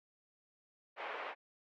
pink band-pass noise, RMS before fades -43 dBFS, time 0.96-1.35 s, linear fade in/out 50 ms, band 510 to 2500 Hz, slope 24 dB/octave, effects none

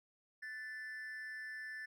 triangle tone with amplitude modulation, 1760 Hz, A6, in tune, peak -39 dBFS, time 0.42-1.86 s, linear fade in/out 10 ms, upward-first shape sine, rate 262 Hz, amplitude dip 60%, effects none

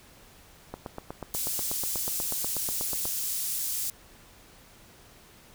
click train, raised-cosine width 1 ms, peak -21 dBFS, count 20, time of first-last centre 0.74-3.054 s, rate 8.21 Hz
pink high-pass noise, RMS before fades -31 dBFS, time 1.34-3.9 s, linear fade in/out 2 ms, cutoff 7900 Hz, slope 12 dB/octave
effects pink hiss -54 dBFS RMS until 5.54 s

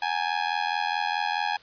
sawtooth tone with amplitude modulation, 830.6 Hz, G#5, in tune, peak -17 dBFS, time 0.02-1.57 s, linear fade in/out 5 ms, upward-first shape sine, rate 84.7 Hz, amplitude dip 90%, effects white hiss -52 dBFS RMS until 1.62 s + resampled to 11025 Hz

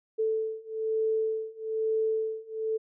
sine beating tone pair, 440 / 441.1 Hz, A4 / A4, 0 / +4 cents, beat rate 1.1 Hz, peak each -30 / -29 dBFS, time 0.18-2.78 s, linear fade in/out 20 ms, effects none

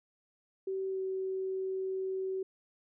sine tone with pitch glide, 383.1 to 379.6 Hz, G4 to F#4, -40 to +44 cents, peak -32 dBFS, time 0.67-2.43 s, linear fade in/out 5 ms, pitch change -16 cents, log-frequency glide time 0.89-1 s, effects none

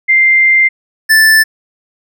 sine / square tone pair in turn, 2093 / 1760 Hz, C7 / A6, 0 / 0 cents, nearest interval minor third, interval 300 cents, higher first, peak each -5 dBFS, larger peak neither, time 0.08-0.69 / 1.09-1.44 s, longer first, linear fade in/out 20 ms, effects none

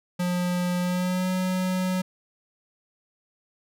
square tone with pitch glide, 178.3 to 184.69 Hz, F3 to F#3, +36 to -3 cents, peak -24 dBFS, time 0.19-2.02 s, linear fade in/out 10 ms, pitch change +61 cents, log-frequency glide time 0.8-1.29 s, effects none

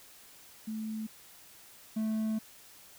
sine / triangle tone pair in turn, 218.6 / 218.6 Hz, A3 / A3, -11 / -11 cents, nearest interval unison, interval 0 cents, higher neither, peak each -34 / -27 dBFS, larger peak second, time 0.67-1.07 / 1.96-2.39 s, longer second, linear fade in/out 10 ms, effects white hiss -55 dBFS RMS until 2.98 s

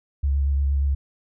sine tone with vibrato, 69.7 Hz, C#2, 10 cents sharp, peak -18 dBFS, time 0.23-0.95 s, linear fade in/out 10 ms, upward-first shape sine, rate 8.5 Hz, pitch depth 25 cents each way, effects none

